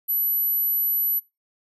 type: tone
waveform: sine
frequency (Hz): 11830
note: F#9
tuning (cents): -1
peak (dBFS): -20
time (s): 0.08-1.2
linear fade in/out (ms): 20
effects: noise-tail reverb RT60 0.2 s tail -19 dB re dry